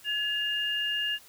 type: tone pair together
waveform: sine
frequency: 1694.6 / 2823 Hz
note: G#6 / F7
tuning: +34 / +18 cents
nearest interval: major sixth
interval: 884 cents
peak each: -32 / -28 dBFS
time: 0.04-1.19 s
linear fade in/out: 50 ms
effects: white hiss -54 dBFS RMS until 1.28 s